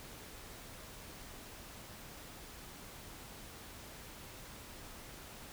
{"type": "silence", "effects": ["pink hiss -51 dBFS RMS until 5.52 s"]}